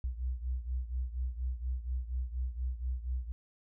sine beating tone pair, 61.3 / 65.5 Hz, B1 / C2, -12 / +2 cents, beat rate 4.2 Hz, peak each -34 / -38 dBFS, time 0.04-3.32 s, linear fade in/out 0 ms, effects none

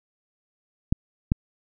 clicks, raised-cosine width 5 ms, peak -7 dBFS, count 2, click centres 0.925 / 1.319 s, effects none

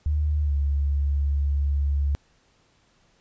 sine tone with pitch glide, 74.8 to 70.89 Hz, D2 to C#2, +32 to +39 cents, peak -20 dBFS, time 0.06-2.15 s, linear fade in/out 0 ms, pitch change -93 cents, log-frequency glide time 0.42-0.53 s, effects pink hiss -63 dBFS RMS until 3.2 s + resampled to 16000 Hz

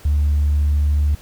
sine tone, 73.42 Hz, D2, in tune, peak -12 dBFS, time 0.05-1.15 s, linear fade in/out 5 ms, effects tanh soft clip ceiling -11 dBFS + pink hiss -45 dBFS RMS until 1.21 s

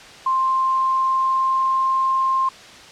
sine tone with pitch glide, 1051 to 1057.7 Hz, C6 to C6, +7 to +18 cents, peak -16 dBFS, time 0.26-2.49 s, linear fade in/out 5 ms, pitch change +11 cents, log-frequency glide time 0.46-2.14 s, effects white hiss -41 dBFS RMS until 2.91 s + low-pass 5000 Hz 12 dB/octave

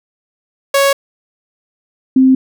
sawtooth / sine tone pair in turn, 554.4 / 261.6 Hz, C#5 / C4, 0 / 0 cents, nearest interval octave + minor second, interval 1300 cents, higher first, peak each -5 dBFS, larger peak neither, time 0.74-0.93 / 2.16-2.35 s, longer neither, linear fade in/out 5 ms, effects none

